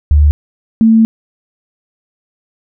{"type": "tone pair in turn", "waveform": "sine", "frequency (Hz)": [73.9, 223.8], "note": ["D2", "A3"], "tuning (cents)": [11, 30], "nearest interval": "octave + perfect fifth", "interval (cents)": 1919, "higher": "second", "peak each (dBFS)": -4, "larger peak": "neither", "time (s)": [[0.11, 0.31], [0.81, 1.05]], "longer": "second", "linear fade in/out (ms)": 0, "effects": []}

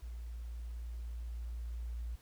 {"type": "tone with level ramp", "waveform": "sine", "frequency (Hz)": 58.27, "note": "A#1", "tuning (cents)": 0, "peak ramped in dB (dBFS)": [-41, -37], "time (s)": [0.02, 2.16], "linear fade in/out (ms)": 10, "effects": ["pink hiss -65 dBFS RMS until 2.21 s"]}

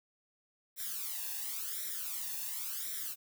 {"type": "noise with flanger", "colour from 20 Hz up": "blue", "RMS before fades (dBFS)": -39, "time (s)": [0.76, 3.16], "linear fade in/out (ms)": 50, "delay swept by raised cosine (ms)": [0.53, 1.14], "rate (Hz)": 0.93, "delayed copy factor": 0.9, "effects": []}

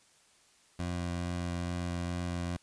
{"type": "tone with vibrato", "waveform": "20% pulse", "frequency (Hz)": 87.6, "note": "F2", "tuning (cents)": 6, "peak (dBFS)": -28, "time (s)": [0.79, 2.57], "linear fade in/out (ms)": 5, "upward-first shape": "triangle", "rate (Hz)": 2.3, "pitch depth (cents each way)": 13, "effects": ["white hiss -64 dBFS RMS until 2.62 s", "resampled to 22050 Hz"]}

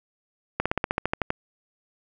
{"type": "slowing click train", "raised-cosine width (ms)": 0.5, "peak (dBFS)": -8, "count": 11, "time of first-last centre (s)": [0.6, 1.304], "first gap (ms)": 56, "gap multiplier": 1.05, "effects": []}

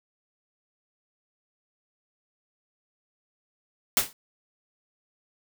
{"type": "noise with exponential decay", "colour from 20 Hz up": "white", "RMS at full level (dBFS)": -17, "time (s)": [3.97, 4.13], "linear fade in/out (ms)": 1, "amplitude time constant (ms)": 34, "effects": []}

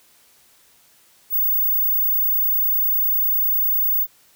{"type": "tone", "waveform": "sine", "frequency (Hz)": 15610, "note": "B9", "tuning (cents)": -21, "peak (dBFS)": -16, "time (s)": [1.3, 4.07], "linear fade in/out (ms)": 50, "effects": ["white hiss -55 dBFS RMS until 4.35 s"]}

